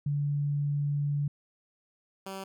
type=tone pair in turn; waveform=sine / 10% pulse; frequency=144.4 / 192.75 Hz; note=D3 / G3; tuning=-29 / -29 cents; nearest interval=perfect fourth; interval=500 cents; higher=second; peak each=-26 / -29 dBFS; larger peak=first; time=0.06-1.28 / 2.26-2.44 s; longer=first; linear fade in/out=5 ms; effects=none